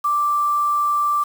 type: tone with quantisation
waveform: sine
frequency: 1174.7 Hz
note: D6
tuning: in tune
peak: -16 dBFS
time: 0.04-1.24 s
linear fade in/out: 10 ms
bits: 6
effects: none